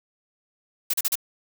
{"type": "noise bursts", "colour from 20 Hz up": "blue", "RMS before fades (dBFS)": -23, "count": 4, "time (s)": [0.9, 1.155], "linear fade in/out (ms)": 5, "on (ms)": 36, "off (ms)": 37, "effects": []}